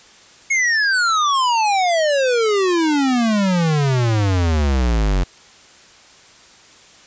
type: exponential sweep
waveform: square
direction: down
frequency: 2200 to 44.36 Hz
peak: -15 dBFS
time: 0.5-5.24 s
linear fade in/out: 10 ms
effects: white hiss -46 dBFS RMS until 7.06 s + resampled to 16000 Hz